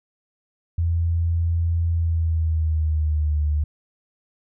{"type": "tone with pitch glide", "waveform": "sine", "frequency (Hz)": [84.1, 74.92], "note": ["E2", "D2"], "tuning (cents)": [35, 35], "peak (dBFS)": -18, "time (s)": [0.78, 3.64], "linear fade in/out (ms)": 5, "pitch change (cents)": -200, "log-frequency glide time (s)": [1.9, 3.39], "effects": []}